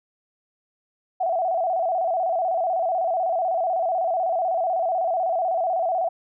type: tone with vibrato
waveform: sine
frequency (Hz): 704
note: F5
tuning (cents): +14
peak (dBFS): -20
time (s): 1.2-6.09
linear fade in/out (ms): 10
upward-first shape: square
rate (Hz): 16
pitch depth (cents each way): 99
effects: none